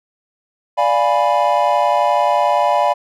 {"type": "chord", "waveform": "triangle", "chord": "D diminished seventh", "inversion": "none", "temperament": "equal", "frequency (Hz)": [587.3, 698.5, 830.6, 987.8], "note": ["D5", "F5", "Ab5", "Cb6"], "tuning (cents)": [0, 0, 0, 0], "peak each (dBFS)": -16, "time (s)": [0.77, 2.94], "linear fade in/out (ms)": 20, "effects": []}